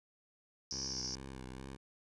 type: band-pass noise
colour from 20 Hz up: pink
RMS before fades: -41 dBFS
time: 0.71-1.15 s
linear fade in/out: 0 ms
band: 5000 to 5900 Hz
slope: 96 dB/octave
type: tone with vibrato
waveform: 10% pulse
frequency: 65.4 Hz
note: C2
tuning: in tune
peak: -37 dBFS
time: 0.71-1.77 s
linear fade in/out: 20 ms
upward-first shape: sine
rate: 2.3 Hz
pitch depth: 48 cents each way
effects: resampled to 24000 Hz